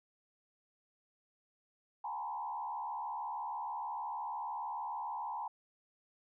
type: tone with frequency modulation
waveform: sine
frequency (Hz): 907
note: A#5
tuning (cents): -48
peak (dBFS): -37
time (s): 2.04-5.48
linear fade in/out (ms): 5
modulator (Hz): 73.2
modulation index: 1.4
effects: none